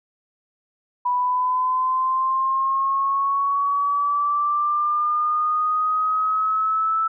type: linear sweep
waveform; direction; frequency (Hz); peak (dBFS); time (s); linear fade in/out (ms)
sine; up; 983 to 1318.5; -18; 1.05-7.08; 10
effects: none